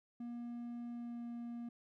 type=tone with pitch glide; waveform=triangle; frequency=238.2 to 236.6 Hz; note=A#3 to A#3; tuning=+38 to +26 cents; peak=-40 dBFS; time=0.2-1.69 s; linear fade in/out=5 ms; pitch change=-12 cents; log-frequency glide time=0.9-1.25 s; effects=none